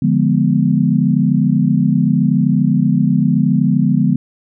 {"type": "chord", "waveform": "sine", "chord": "D diminished seventh", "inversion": "none", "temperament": "equal", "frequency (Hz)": [146.83, 174.61, 207.7, 246.9], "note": ["D3", "F3", "Ab3", "Cb4"], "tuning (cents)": [0, 0, 0, 0], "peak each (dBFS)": -16, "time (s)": [0.02, 4.16], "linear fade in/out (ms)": 5, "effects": []}